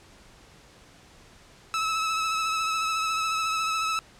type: tone with vibrato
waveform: sawtooth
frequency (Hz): 1300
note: E6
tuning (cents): -24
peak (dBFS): -21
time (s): 1.74-3.99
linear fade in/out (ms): 0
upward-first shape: triangle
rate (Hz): 14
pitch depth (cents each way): 30
effects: pink hiss -53 dBFS RMS until 4.19 s + low-pass 8000 Hz 12 dB/octave